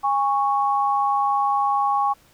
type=tone pair together; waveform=sine; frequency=817 / 1107.4 Hz; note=G#5 / C#6; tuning=-29 / -2 cents; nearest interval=perfect fourth; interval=527 cents; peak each=-20 / -21 dBFS; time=0.03-2.14 s; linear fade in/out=20 ms; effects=pink hiss -56 dBFS RMS until 2.33 s